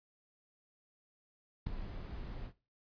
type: noise with ADSR envelope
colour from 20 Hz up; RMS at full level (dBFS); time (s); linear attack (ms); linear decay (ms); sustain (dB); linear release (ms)
brown; -33; 1.66-2.53; 10; 3; -10; 86
effects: noise-tail reverb RT60 0.3 s tail -17 dB re dry + resampled to 11025 Hz